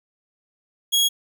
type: tone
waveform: sawtooth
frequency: 3312 Hz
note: G#7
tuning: 5 cents flat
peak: -13 dBFS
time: 0.92-1.09 s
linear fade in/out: 20 ms
effects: none